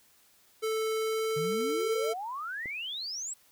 square tone with pitch glide, 440 to 445.9 Hz, A4 to A4, 0 to +23 cents, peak -29 dBFS, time 0.62-2.14 s, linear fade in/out 20 ms, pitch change +23 cents, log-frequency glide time 0.96-1.85 s
sine exponential sweep, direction up, 143.8 to 8030 Hz, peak -34 dBFS, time 1.36-3.34 s, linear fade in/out 10 ms
click, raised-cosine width 2 ms, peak -32 dBFS, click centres 2.658 s
effects white hiss -63 dBFS RMS until 3.51 s

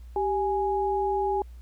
sine tone pair together, 391 / 830.6 Hz, G4 / G#5, -4 / 0 cents, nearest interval octave + minor second, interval 1304 cents, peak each -26 / -26 dBFS, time 0.16-1.42 s, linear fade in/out 2 ms, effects added 60 Hz sine -41 dBFS peak until 1.61 s + pink hiss -64 dBFS RMS until 1.61 s

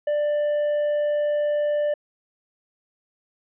triangle tone, 591 Hz, D5, 11 cents sharp, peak -18 dBFS, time 0.07-1.94 s, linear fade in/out 5 ms, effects resampled to 8000 Hz

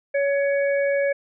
harmonic tone, 561 Hz, C#5, 21 cents sharp, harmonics 1 / 3 / 4, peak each -19 / -29 / -31 dBFS, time 0.14-1.13 s, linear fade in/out 10 ms, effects none

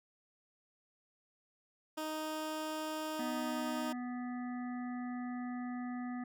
15% pulse tone, 311.1 Hz, D#4, in tune, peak -31 dBFS, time 1.97-3.93 s, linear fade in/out 10 ms
harmonic tone, 246.9 Hz, B3, in tune, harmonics 1 / 3 / 5 / 7 / 8, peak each -38 / -48 / -52 / -55 / -56 dBFS, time 3.19-6.24 s, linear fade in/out 5 ms
effects none

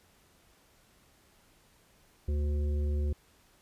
harmonic tone, 73.42 Hz, D2, in tune, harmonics 1 / 3 / 5 / 7, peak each -27 / -43 / -42 / -49 dBFS, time 2.28-3.13 s, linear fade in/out 5 ms, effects pink hiss -64 dBFS RMS until 3.61 s + resampled to 32000 Hz

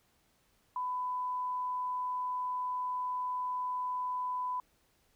sine tone, 1000 Hz, B5, 21 cents sharp, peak -32 dBFS, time 0.76-4.6 s, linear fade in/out 2 ms, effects pink hiss -71 dBFS RMS until 5.15 s

